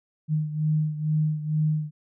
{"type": "beating tone pair", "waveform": "sine", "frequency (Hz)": [153.4, 155.6], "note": ["D#3", "D#3"], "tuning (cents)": [-24, 0], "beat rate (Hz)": 2.2, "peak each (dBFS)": [-23, -28], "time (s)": [0.28, 1.91], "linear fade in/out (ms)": 50, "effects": []}